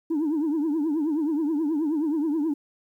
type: tone with vibrato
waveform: sine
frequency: 307.1 Hz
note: D#4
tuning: 23 cents flat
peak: -20 dBFS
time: 0.1-2.54 s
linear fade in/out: 10 ms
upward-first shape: triangle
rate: 9.4 Hz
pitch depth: 170 cents each way
effects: tanh soft clip ceiling -20 dBFS + 10-bit